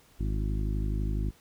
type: harmonic tone with a mistuned harmonic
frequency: 52 Hz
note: G#1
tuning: 3 cents sharp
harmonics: 1 / 2 / 3 / 4 / 5 / 6 / 7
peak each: -28 / -34 / -38 / -40 / -42 / -44 / -45 dBFS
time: 0.19-1.31 s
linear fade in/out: 20 ms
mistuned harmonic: 7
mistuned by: -35 cents
effects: pink hiss -60 dBFS RMS until 1.4 s